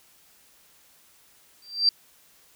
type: tone with exponential growth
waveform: sine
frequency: 4699 Hz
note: D8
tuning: in tune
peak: -13 dBFS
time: 1.62-1.89 s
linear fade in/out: 2 ms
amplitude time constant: 58 ms
effects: white hiss -58 dBFS RMS until 2.55 s